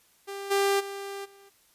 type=tone with level steps; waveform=sawtooth; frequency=396.7 Hz; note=G4; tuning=21 cents sharp; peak=-31 / -18 / -31 / -48 dBFS; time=0.27-1.5 s; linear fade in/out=20 ms; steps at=0.5 / 0.79 / 1.24 s; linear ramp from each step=20 ms; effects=white hiss -63 dBFS RMS until 1.74 s + resampled to 32000 Hz